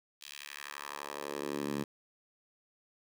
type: tone with high-pass filter sweep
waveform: 10% pulse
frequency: 71.9 Hz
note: D2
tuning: 36 cents flat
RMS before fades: -40 dBFS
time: 0.21-1.84 s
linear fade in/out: 5 ms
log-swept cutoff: 3500 to 180 Hz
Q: 1.4
effects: none